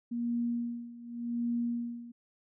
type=tone with tremolo; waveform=sine; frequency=237 Hz; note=A#3; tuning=29 cents sharp; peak=-28 dBFS; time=0.11-2.12 s; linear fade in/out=10 ms; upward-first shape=sine; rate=0.87 Hz; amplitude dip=85%; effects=none